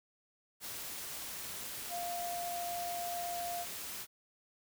sine tone in noise, 698.5 Hz, F5, in tune, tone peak -37 dBFS, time 1.89-3.66 s, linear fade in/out 50 ms, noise white, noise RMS -43 dBFS, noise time 0.6-4.07 s, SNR +3 dB, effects none

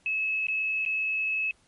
sine tone with dropouts, 2589 Hz, E7, 32 cents flat, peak -25 dBFS, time 0.06-1.51 s, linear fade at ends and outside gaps 1 ms, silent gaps 0.469-0.484 / 0.851-0.861 s, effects pink hiss -64 dBFS RMS until 1.67 s + MP3 48 kbps

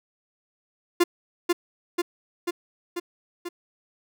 45% pulse tone with echo, 349.2 Hz, F4, in tune, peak -15 dBFS, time 1-1.04 s, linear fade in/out 10 ms, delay 490 ms, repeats 5, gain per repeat -3 dB, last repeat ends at 3.49 s, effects none

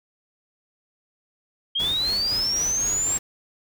sine linear sweep, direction up, 3158 to 7580 Hz, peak -21 dBFS, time 1.75-3.18 s, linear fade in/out 10 ms
pink noise with tremolo, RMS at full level -34 dBFS, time 1.79-3.19 s, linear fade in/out 10 ms, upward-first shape sine, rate 3.9 Hz, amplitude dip 40%
effects none

